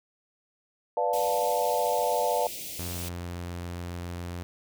sine chord, B half-diminished seventh, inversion none, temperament equal with one note detuned, 493.9 / 587.3 / 702.9 / 880 Hz, B4 / D5 / F5 / A5, 0 / 0 / +11 / 0 cents, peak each -29 dBFS, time 0.97-2.47 s, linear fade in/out 2 ms
white band-stop noise, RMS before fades -38 dBFS, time 1.13-3.09 s, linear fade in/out 5 ms, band 690 to 2200 Hz, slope 48 dB/octave
sawtooth tone, 87.31 Hz, F2, in tune, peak -30 dBFS, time 2.79-4.43 s, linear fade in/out 0 ms
effects none

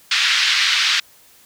white band-pass noise, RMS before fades -17 dBFS, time 0.11-1 s, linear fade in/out 5 ms, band 1500 to 4500 Hz, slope 24 dB/octave, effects white hiss -50 dBFS RMS until 1.45 s

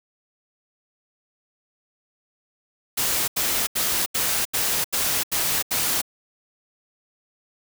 white noise bursts, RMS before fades -23 dBFS, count 8, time 2.97-6.017 s, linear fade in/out 10 ms, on 310 ms, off 81 ms, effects none

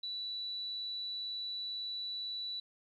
sine tone, 3951 Hz, B7, in tune, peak -37 dBFS, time 0.03-2.6 s, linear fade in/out 5 ms, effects 12-bit

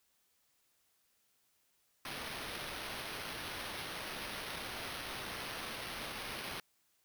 white noise with sample-and-hold, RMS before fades -43 dBFS, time 2.05-6.6 s, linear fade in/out 2 ms, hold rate 7350 Hz, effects white hiss -75 dBFS RMS until 7.04 s

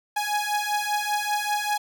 sawtooth beating tone pair, 830.6 / 835.7 Hz, G#5 / G#5, 0 / +11 cents, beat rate 5.1 Hz, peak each -23 dBFS, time 0.16-1.78 s, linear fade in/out 10 ms, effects none

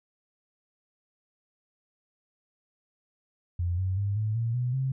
sine tone with pitch steps, 87.5 / 93.78 / 100.51 / 107.73 / 115.46 / 123.74 / 132.63 Hz, F2 / F#2 / G2 / A2 / A#2 / B2 / C3, +4 / +24 / +44 / -36 / -16 / +4 / +24 cents, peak -25 dBFS, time 3.59-4.92 s, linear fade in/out 5 ms, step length 190 ms, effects none

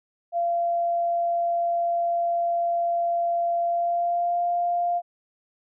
sine tone with pitch glide, 687 to 698.2 Hz, F5 to F5, -29 to -1 cents, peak -21 dBFS, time 0.32-5.02 s, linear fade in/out 50 ms, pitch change +28 cents, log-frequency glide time 3.65-4.42 s, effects none

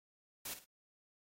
white noise with echo, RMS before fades -43 dBFS, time 0.45-0.54 s, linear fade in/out 5 ms, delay 53 ms, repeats 2, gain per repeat -10 dB, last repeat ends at 0.646 s, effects AAC 48 kbps

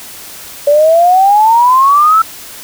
sine exponential sweep, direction up, 570 to 1338 Hz, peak -4 dBFS, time 0.67-2.22 s, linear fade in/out 5 ms, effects white hiss -30 dBFS RMS until 2.63 s

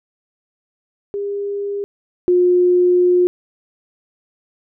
sine tone pair in turn, 403.5 / 357.9 Hz, G#4 / F4, -50 / +42 cents, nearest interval major second, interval 208 cents, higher first, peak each -20 / -10 dBFS, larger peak second, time 1.14-1.84 / 2.28-3.27 s, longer second, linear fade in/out 0 ms, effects none

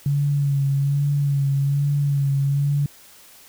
sine tone with vibrato, 141 Hz, C#3, 30 cents sharp, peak -17 dBFS, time 0.06-2.86 s, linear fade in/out 2 ms, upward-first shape sine, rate 1.2 Hz, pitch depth 33 cents each way, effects white hiss -48 dBFS RMS until 3.48 s

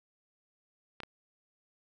clicks, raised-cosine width 0.3 ms, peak -24 dBFS, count 2, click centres 1.003 / 1.034 s, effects none

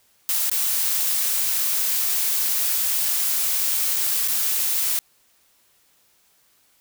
blue noise with dropouts, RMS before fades -22 dBFS, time 0.29-4.99 s, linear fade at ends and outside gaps 0 ms, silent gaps 0.497-0.515 / 3.961-3.965 / 4.276-4.283 s, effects white hiss -61 dBFS RMS until 6.8 s

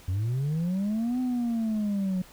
sine linear two-way sweep, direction up then down, 87.31 to 255.5 to 181.2 Hz, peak -22 dBFS, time 0.08-2.22 s, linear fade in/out 5 ms, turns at 1.2 s, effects tanh soft clip ceiling -24 dBFS + pink hiss -52 dBFS RMS until 2.32 s

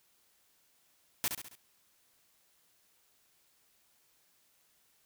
white noise with echo, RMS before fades -31 dBFS, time 1.24-1.28 s, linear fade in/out 0 ms, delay 68 ms, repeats 4, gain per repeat -6 dB, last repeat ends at 1.552 s, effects white hiss -70 dBFS RMS until 5.05 s

